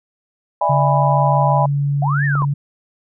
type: chord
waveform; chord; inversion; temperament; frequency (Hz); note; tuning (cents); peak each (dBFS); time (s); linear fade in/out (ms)
sine; E dominant seventh; third; just; 593.3 / 659.3 / 824.1 / 988.9; D5 / E5 / G#5 / B5; +18 / 0 / -14 / +2; -21 / -22 / -18 / -18; 0.61-1.66; 5
type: tone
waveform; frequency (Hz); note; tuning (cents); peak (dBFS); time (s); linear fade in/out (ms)
sine; 142.1; C#3; +43; -15; 0.69-2.54; 10
type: linear two-way sweep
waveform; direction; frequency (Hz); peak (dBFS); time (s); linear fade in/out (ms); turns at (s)
sine; up then down; 659.3 to 1864.7 to 931; -19; 2.02-2.45; 5; 2.25
type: clicks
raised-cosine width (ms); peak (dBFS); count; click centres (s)
1; -17 / -15; 2; 2.354 / 2.421
effects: none